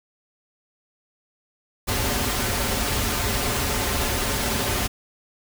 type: noise with comb filter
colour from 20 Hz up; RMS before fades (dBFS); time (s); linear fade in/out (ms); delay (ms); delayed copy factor
pink; -24; 1.87-4.88; 20; 6.2; -0.65
effects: none